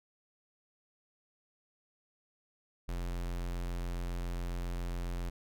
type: tone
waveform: square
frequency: 43.65 Hz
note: F1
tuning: in tune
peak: -35 dBFS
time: 2.88-5.3 s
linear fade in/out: 10 ms
effects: none